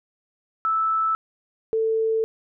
sine tone pair in turn, 1314 / 444.9 Hz, E6 / A4, -6 / +19 cents, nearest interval octave + perfect fifth, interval 1875 cents, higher first, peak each -19 dBFS, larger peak neither, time 0.65-1.15 / 1.73-2.24 s, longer second, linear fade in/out 0 ms, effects none

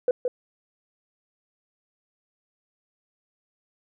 sine tone with echo, 497.9 Hz, B4, 14 cents sharp, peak -16 dBFS, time 0.08-0.11 s, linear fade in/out 2 ms, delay 170 ms, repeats 1, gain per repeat -5 dB, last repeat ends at 0.28 s, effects tanh soft clip ceiling -13 dBFS

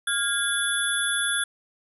sine tone cluster, 1408 / 1639 / 3439 / 10790 Hz, F6 / G#6 / A7 / E9, +14 / -23 / -40 / +39 cents, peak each -28 dBFS, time 0.07-1.44 s, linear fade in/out 5 ms, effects none

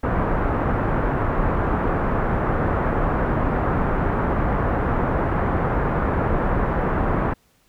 pink low-pass noise, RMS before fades -21 dBFS, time 0.03-7.34 s, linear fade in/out 10 ms, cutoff 1500 Hz, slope 24 dB/octave, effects pink hiss -61 dBFS RMS until 7.68 s

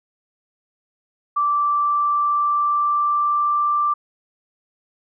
sine tone with pitch glide, 1168 to 1178.2 Hz, D6 to D6, -10 to +5 cents, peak -16 dBFS, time 1.36-3.94 s, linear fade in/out 10 ms, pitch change +15 cents, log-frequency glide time 1.53-3.71 s, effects none

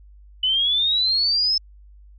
sine exponential sweep, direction up, 2981 to 5274 Hz, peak -17 dBFS, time 0.43-1.58 s, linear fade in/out 5 ms, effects added 50 Hz sine -44 dBFS peak until 2.18 s

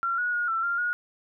sine tone with pitch steps, 1370 / 1457 / 1437 / 1339 / 1392 / 1443 Hz, F6 / F#6 / F6 / E6 / F6 / F#6, -34 / -27 / +49 / +27 / -6 / -44 cents, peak -24 dBFS, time 0.03-0.93 s, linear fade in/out 0 ms, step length 150 ms, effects none

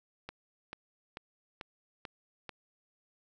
click train, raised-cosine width 0.3 ms, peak -25 dBFS, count 6, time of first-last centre 0.29-2.493 s, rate 2.27 Hz, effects none

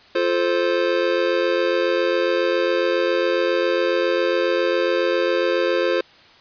square chord, F major, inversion none, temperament just, 349.2 / 436.5 / 523.8 Hz, F4 / A4 / C5, 0 / -14 / +2 cents, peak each -23 / -25 / -21 dBFS, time 0.15-6.01 s, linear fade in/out 5 ms, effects white hiss -49 dBFS RMS until 6.4 s + resampled to 11025 Hz

